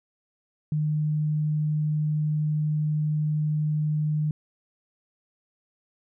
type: tone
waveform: sine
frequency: 152.1 Hz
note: D#3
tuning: 39 cents flat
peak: -22 dBFS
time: 0.72-4.31 s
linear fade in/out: 2 ms
effects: none